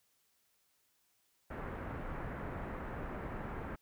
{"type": "low-pass noise", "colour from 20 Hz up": "pink", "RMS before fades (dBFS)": -42, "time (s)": [1.5, 3.76], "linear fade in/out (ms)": 10, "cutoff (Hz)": 1800, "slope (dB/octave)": 24, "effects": ["white hiss -75 dBFS RMS until 3.81 s"]}